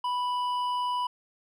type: tone with hard clipping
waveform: sine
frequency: 987.8 Hz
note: B5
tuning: in tune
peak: -28 dBFS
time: 0.04-1.07 s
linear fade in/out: 5 ms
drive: 7 dB
effects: none